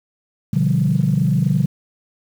sine chord, G dominant seventh, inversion first, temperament equal, 123.47 / 146.83 / 174.61 / 196 Hz, B2 / D3 / F3 / G3, 0 / 0 / 0 / 0 cents, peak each -20 / -17 / -19 / -21 dBFS, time 0.53-1.66 s, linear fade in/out 5 ms, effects tanh soft clip ceiling -6 dBFS + 7-bit

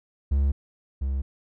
triangle tone pair in turn, 69.6 / 67.5 Hz, C#2 / C#2, +8 / -45 cents, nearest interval minor second, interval 53 cents, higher first, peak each -17 / -22 dBFS, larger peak first, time 0.31-0.52 / 1.01-1.22 s, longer neither, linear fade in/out 10 ms, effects none

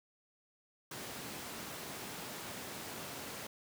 pink high-pass noise, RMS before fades -45 dBFS, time 0.91-3.47 s, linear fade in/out 5 ms, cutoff 150 Hz, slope 12 dB/octave, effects none

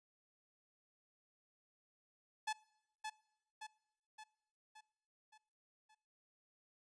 sawtooth tone with echo, 863 Hz, A5, 34 cents flat, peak -33 dBFS, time 2.47-2.53 s, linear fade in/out 10 ms, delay 570 ms, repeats 6, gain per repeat -5 dB, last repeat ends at 5.95 s, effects noise-tail reverb RT60 0.9 s tail -23 dB re dry + resampled to 22050 Hz

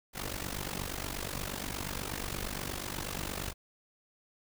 pink noise with amplitude modulation, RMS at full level -34 dBFS, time 0.13-3.54 s, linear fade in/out 50 ms, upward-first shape sine, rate 48.4 Hz, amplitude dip 85%, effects none

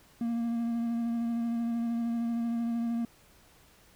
triangle tone with vibrato, 233.1 Hz, A#3, in tune, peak -26 dBFS, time 0.21-3.05 s, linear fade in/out 2 ms, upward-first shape sine, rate 13 Hz, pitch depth 18 cents each way, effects pink hiss -60 dBFS RMS until 3.95 s

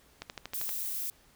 click train, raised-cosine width 0.2 ms, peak -21 dBFS, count 7, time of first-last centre 0.22-0.692 s, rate 12.7 Hz
violet noise, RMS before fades -35 dBFS, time 0.54-1.1 s, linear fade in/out 0 ms
effects pink hiss -62 dBFS RMS until 1.35 s

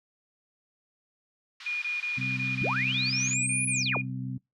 white band-pass noise, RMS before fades -45 dBFS, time 1.6-3.34 s, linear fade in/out 5 ms, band 1200 to 4200 Hz, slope 24 dB/octave
sine tone bursts, 2435 Hz, D#7, 38 cents flat, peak -28 dBFS, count 13, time 1.66-4.016 s, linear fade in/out 5 ms, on 160 ms, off 23 ms
harmonic tone, 64.3 Hz, C2, 30 cents flat, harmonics 2 / 3 / 4, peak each -33 / -39 / -38 dBFS, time 2.17-4.38 s, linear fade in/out 10 ms
sine linear two-way sweep, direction up then down, 38.89 to 10310 to 57.5 Hz, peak -28 dBFS, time 2.61-3.98 s, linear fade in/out 10 ms, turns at 3.67 s
effects noise-tail reverb RT60 0.2 s tail -25 dB re dry

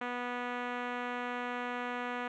5% pulse tone with low-pass filter, 245.1 Hz, B3, 13 cents flat, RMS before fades -37 dBFS, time 0.01-2.28 s, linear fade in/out 5 ms, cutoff 1900 Hz, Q 0.69, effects none

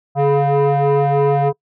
sine tone with frequency modulation, 139.4 Hz, C#3, 10 cents sharp, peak -9 dBFS, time 0.15-1.53 s, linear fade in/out 50 ms, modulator 282 Hz, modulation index 2.4, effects noise-tail reverb RT60 0.1 s tail -26 dB re dry + tanh soft clip ceiling -11 dBFS

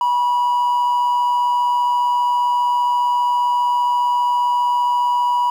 triangle tone with amplitude modulation, 974 Hz, B5, 24 cents flat, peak -10 dBFS, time 0.01-5.5 s, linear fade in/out 2 ms, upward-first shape sine, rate 135 Hz, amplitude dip 40%, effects tanh soft clip ceiling -8 dBFS + 8-bit

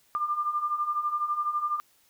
sine beating tone pair, 1189 / 1201 Hz, D6 / D6, +21 / +38 cents, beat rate 12 Hz, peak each -32 / -27 dBFS, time 0.15-1.8 s, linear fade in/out 0 ms, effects white hiss -64 dBFS RMS until 2.09 s

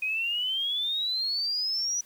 sine exponential sweep, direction up, 2488 to 5920 Hz, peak -26 dBFS, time 0.02-2.01 s, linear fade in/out 5 ms, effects white hiss -57 dBFS RMS until 2.05 s

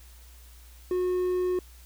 triangle tone, 363.3 Hz, F#4, 32 cents flat, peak -22 dBFS, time 0.91-1.59 s, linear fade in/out 2 ms, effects added 60 Hz sine -48 dBFS peak until 1.85 s + white hiss -56 dBFS RMS until 1.85 s

